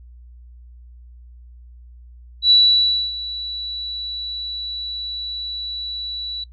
sine tone with ADSR envelope, 3939 Hz, B7, 5 cents flat, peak -8 dBFS, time 2.42-6.44 s, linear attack 86 ms, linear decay 610 ms, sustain -17 dB, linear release 5 ms, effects noise-tail reverb RT60 0.1 s tail -24 dB re dry + added 60 Hz sine -40 dBFS peak until 6.52 s

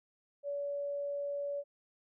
sine tone, 570 Hz, C#5, 48 cents sharp, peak -34 dBFS, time 0.43-1.64 s, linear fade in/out 50 ms, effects none

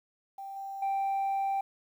sine tone with level steps, 784 Hz, G5, in tune, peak -38 / -36 / -25 dBFS, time 0.38-1.61 s, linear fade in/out 5 ms, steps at 0.56 / 0.82 s, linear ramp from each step 5 ms, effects tanh soft clip ceiling -26 dBFS + 10-bit

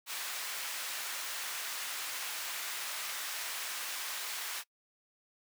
pink high-pass noise, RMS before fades -39 dBFS, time 0.06-4.64 s, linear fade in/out 50 ms, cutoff 1300 Hz, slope 12 dB/octave, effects noise-tail reverb RT60 0.1 s tail -23 dB re dry

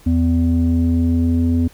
sine tone pair together, 83.7 / 250.8 Hz, E2 / B3, +27 / +27 cents, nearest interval octave + perfect fifth, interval 1900 cents, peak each -14 dBFS, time 0.06-1.68 s, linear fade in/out 10 ms, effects tanh soft clip ceiling -9 dBFS + pink hiss -48 dBFS RMS until 1.73 s

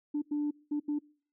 sine tone bursts at uneven times, 294.7 Hz, D4, 6 cents sharp, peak -27 dBFS, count 4, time 0.14-0.22 / 0.31-0.51 / 0.71-0.8 / 0.88-0.99 s, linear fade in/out 10 ms, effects noise-tail reverb RT60 0.5 s tail -25 dB re dry + tanh soft clip ceiling -25 dBFS

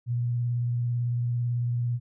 sine tone with vibrato, 120.5 Hz, B2, 42 cents flat, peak -24 dBFS, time 0.06-2 s, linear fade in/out 50 ms, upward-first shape sine, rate 18 Hz, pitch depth 21 cents each way, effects none

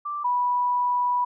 sine tone pair in turn, 1174.7 / 981.9 Hz, D6 / B5, 0 / -10 cents, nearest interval minor third, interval 310 cents, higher first, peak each -27 / -20 dBFS, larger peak second, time 0.05-0.24 / 0.24-1.25 s, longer second, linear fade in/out 10 ms, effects none

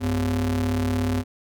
square ring-modulated tone, 77.78 Hz, D#2, in tune, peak -19 dBFS, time 0-1.24 s, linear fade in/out 50 ms, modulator 174 Hz, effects none

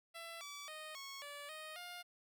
10% pulse tone with pitch steps, 669 / 1151 / 620 / 1100 / 577 / 623 / 708 Hz, E5 / D6 / D#5 / C#6 / D5 / D#5 / F5, +25 / -35 / -6 / -14 / -31 / +2 / +23 cents, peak -39 dBFS, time 0.14-2.03 s, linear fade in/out 20 ms, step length 270 ms, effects none

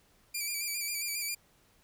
10% pulse tone with vibrato, 2349 Hz, D7, in tune, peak -24 dBFS, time 0.34-1.35 s, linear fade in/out 10 ms, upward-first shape square, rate 7.4 Hz, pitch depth 39 cents each way, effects pink hiss -66 dBFS RMS until 1.83 s

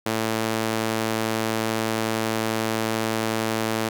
sawtooth tone with high-pass filter, 111.2 Hz, A2, 19 cents sharp, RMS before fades -25 dBFS, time 0.06-3.89 s, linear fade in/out 5 ms, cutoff 250 Hz, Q 0.67, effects none

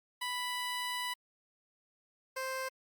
15% pulse tone pair in turn, 989 / 523.9 Hz, B5 / C5, +2 / +2 cents, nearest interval major seventh, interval 1100 cents, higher first, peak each -28 / -29 dBFS, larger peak first, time 0.21-1.14 / 2.36-2.69 s, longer first, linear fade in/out 10 ms, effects Opus 48 kbps

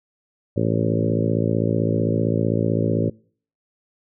harmonic tone with a mistuned harmonic, 55.6 Hz, A1, 19 cents sharp, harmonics 2 / 3 / 4 / 5 / 6 / 7 / 8 / 9 / 10, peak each -23 / -25 / -26 / -27 / -28 / -28 / -29 / -30 / -30 dBFS, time 0.56-3.1 s, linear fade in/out 10 ms, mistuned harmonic 2, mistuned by -16 cents, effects noise-tail reverb RT60 0.5 s tail -25 dB re dry

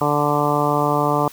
harmonic tone, 146.83 Hz, D3, in tune, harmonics 1 / 2 / 3 / 4 / 5 / 6 / 7 / 8, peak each -24 / -24 / -24 / -24 / -24 / -24 / -24 / -24 dBFS, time 0.01-1.28 s, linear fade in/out 2 ms, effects white hiss -43 dBFS RMS until 1.32 s

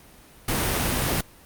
pink noise, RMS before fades -24 dBFS, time 0.48-1.21 s, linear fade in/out 5 ms, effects pink hiss -50 dBFS RMS until 1.45 s + Opus 32 kbps

